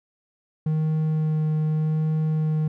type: tone with vibrato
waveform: triangle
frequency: 155.7 Hz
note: D#3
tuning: 2 cents sharp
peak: -18 dBFS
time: 0.66-2.68 s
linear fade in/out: 5 ms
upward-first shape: sine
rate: 0.84 Hz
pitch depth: 10 cents each way
effects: none